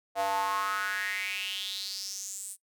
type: tone with high-pass filter sweep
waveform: square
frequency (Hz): 98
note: G2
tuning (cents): 0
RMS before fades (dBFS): -33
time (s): 0.15-2.57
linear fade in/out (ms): 50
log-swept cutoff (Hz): 690 to 9200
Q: 5.7
effects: noise-tail reverb RT60 0.1 s tail -20 dB re dry